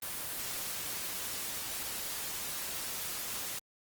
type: noise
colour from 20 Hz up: white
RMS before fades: -38 dBFS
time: 0.02-3.59 s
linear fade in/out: 5 ms
effects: Opus 24 kbps